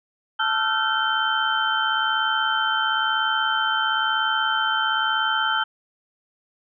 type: tone cluster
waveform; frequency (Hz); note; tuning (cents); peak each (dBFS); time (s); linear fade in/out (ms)
sine; 880 / 1326 / 1407 / 1543 / 3095; A5 / E6 / F6 / G6 / G7; 0 / +10 / +12 / -28 / -23; -26; 0.39-5.64; 10
effects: none